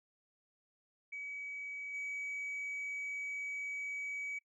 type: tone with level steps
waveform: sine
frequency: 2274 Hz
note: C#7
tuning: 44 cents sharp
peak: -40 / -36 dBFS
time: 1.12-4.39 s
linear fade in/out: 10 ms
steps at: 1.93 s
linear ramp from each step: 20 ms
effects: noise-tail reverb RT60 0.1 s tail -23 dB re dry + tanh soft clip ceiling -36 dBFS